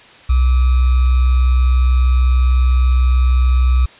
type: tone with sample-and-hold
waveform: sine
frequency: 63.2 Hz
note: B1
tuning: 41 cents sharp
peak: -9 dBFS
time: 0.29-3.86 s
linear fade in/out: 10 ms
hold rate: 1225 Hz
effects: white hiss -42 dBFS RMS until 3.99 s + resampled to 8000 Hz